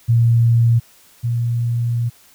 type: tone pair in turn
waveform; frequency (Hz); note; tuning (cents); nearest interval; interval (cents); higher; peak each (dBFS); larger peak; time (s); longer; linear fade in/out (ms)
sine; 116.7 / 118.33; A#2 / A#2; +2 / +26; unison; 24; second; -10 / -16; first; 0.08-0.8 / 1.23-2.1; second; 20
effects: white hiss -50 dBFS RMS until 2.34 s